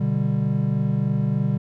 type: chord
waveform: triangle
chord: G major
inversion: first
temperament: equal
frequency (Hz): 123.47 / 146.83 / 196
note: B2 / D3 / G3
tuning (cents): 0 / 0 / 0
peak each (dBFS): -22 / -21 / -22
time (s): 0-1.58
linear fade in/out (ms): 10
effects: none